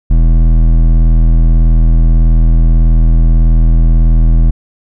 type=tone with hard clipping; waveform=sine; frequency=40.83 Hz; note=E1; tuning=16 cents flat; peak=-6 dBFS; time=0.1-4.51 s; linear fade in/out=10 ms; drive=11 dB; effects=none